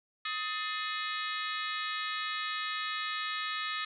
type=harmonic tone with a mistuned harmonic; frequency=420.1 Hz; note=G#4; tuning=20 cents sharp; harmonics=3 / 4 / 5 / 6 / 7 / 8 / 9 / 10; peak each=-37 / -39 / -43 / -43 / -47 / -42 / -43 / -46 dBFS; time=0.25-3.85 s; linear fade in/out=5 ms; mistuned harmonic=4; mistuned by=+96 cents; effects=none